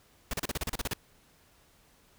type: noise bursts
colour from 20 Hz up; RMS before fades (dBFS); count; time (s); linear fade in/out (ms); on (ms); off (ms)
pink; -32; 11; 0.31-0.935; 2; 25; 35
effects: pink hiss -63 dBFS RMS until 2.18 s